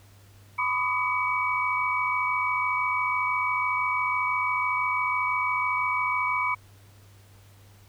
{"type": "tone cluster", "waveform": "sine", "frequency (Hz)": [1003, 1097, 1201, 1247, 2269], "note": ["B5", "C#6", "D6", "D#6", "C#7"], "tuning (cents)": [26, -18, 38, 3, 40], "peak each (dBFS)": [-27, -34, -36, -34, -27], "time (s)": [0.58, 6.55], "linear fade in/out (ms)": 10, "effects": ["added 99 Hz sine -51 dBFS peak until 7.88 s", "pink hiss -58 dBFS RMS until 7.88 s"]}